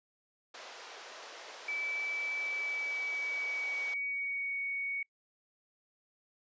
pink band-pass noise, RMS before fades -49 dBFS, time 0.54-3.94 s, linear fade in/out 5 ms, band 460 to 6400 Hz, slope 24 dB/octave
sine tone with pitch glide, 2308 to 2232 Hz, D7 to C#7, -31 to +11 cents, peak -33 dBFS, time 1.68-5.03 s, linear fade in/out 5 ms, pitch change -58 cents, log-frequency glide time 2.42-4.59 s
effects noise-tail reverb RT60 0.1 s tail -24 dB re dry + resampled to 16000 Hz

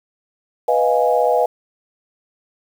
sine chord, F half-diminished seventh, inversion second, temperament equal, 493.9 / 622.3 / 698.5 / 830.6 Hz, Cb5 / Eb5 / F5 / Ab5, 0 / 0 / 0 / 0 cents, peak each -17 / -19 / -19 / -20 dBFS, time 0.68-1.46 s, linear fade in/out 5 ms, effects 7-bit

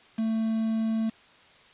triangle tone with quantisation, 222.6 Hz, A3, 20 cents sharp, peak -22 dBFS, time 0.18-1.1 s, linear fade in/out 10 ms, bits 7, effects white hiss -55 dBFS RMS until 1.73 s + resampled to 8000 Hz

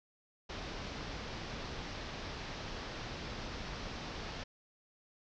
pink low-pass noise, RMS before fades -43 dBFS, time 0.49-4.44 s, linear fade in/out 10 ms, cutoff 5700 Hz, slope 48 dB/octave, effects none

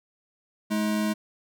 square tone pair together, 212 / 319 Hz, G#3 / D#4, +36 / +43 cents, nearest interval perfect fifth, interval 707 cents, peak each -25 / -32 dBFS, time 0.7-1.14 s, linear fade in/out 20 ms, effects none

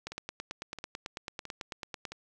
two click trains, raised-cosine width 0.2 ms, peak -20 / -24 dBFS, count 19 / 4, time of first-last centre 0.07-2.052 / 0.12-2.12 s, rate 9.08 / 1.5 Hz, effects none

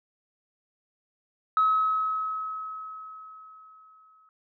sine tone with exponential decay, 1283 Hz, E6, 47 cents flat, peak -17 dBFS, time 1.57-4.29 s, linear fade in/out 1 ms, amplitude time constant 590 ms, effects tanh soft clip ceiling -14 dBFS

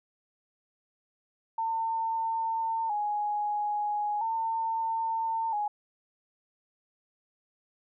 sine tone with vibrato, 867 Hz, A5, 26 cents flat, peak -27 dBFS, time 1.58-5.68 s, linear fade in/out 5 ms, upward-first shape square, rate 0.38 Hz, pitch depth 69 cents each way, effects none

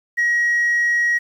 sine tone, 1900 Hz, A#6, 33 cents sharp, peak -13 dBFS, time 0.17-1.19 s, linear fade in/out 20 ms, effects tanh soft clip ceiling -13 dBFS + 8-bit

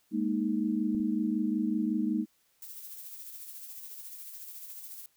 sine chord, Ab suspended second, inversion none, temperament equal, 207.7 / 233.1 / 311.1 Hz, Ab3 / Bb3 / Eb4, 0 / 0 / 0 cents, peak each -31 dBFS, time 0.11-2.26 s, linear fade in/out 50 ms
clicks, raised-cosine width 3 ms, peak -29 / -39 dBFS, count 2, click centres 0.948 / 1 s
violet noise with tremolo, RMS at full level -43 dBFS, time 2.62-5.06 s, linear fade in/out 2 ms, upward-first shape sine, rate 14 Hz, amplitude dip 40%
effects white hiss -70 dBFS RMS until 5.16 s

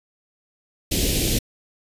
pink band-stop noise, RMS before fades -21 dBFS, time 0.91-1.39 s, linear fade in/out 10 ms, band 500 to 2600 Hz, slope 24 dB/octave, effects resampled to 32000 Hz

